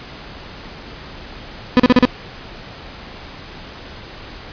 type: tone bursts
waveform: 35% pulse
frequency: 249.5 Hz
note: B3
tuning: 18 cents sharp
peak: -5 dBFS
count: 5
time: 1.77-2.052 s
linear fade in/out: 0 ms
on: 26 ms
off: 38 ms
effects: pink hiss -35 dBFS RMS until 4.52 s + resampled to 11025 Hz